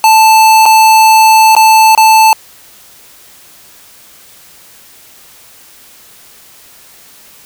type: tone with dropouts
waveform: square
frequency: 880 Hz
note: A5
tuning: in tune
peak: -3 dBFS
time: 0.04-2.33 s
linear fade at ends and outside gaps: 1 ms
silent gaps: 0.656-0.661 / 1.551-1.565 / 1.95-1.976 s
effects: white hiss -39 dBFS RMS until 7.45 s